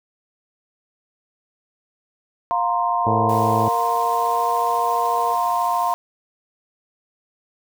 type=chord; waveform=sine; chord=F suspended fourth; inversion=none; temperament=equal with one note detuned; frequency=704.9 / 932.3 / 1046.5 Hz; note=F5 / Bb5 / C6; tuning=+16 / 0 / 0 cents; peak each=-22 dBFS; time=2.51-5.94 s; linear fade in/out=0 ms
type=tone with pitch glide; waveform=sine; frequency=464.9 to 470.8 Hz; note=A#4 to A#4; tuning=-5 to +17 cents; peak=-27 dBFS; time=3.04-5.36 s; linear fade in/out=50 ms; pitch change=+22 cents; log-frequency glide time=4.17-4.52 s
type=harmonic tone; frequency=110 Hz; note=A2; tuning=in tune; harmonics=1 / 2 / 3 / 4 / 5 / 6 / 7 / 8 / 9; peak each=-23 / -26 / -28 / -29 / -30 / -31 / -31 / -32 / -33 dBFS; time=3.06-3.69 s; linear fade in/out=10 ms
type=noise; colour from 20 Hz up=white; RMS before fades=-39 dBFS; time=3.29-5.94 s; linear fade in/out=5 ms
effects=none